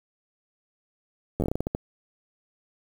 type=slowing click train; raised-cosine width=2 ms; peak=-13 dBFS; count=11; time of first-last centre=1.4-1.749 s; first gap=10 ms; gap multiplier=1.26; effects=7-bit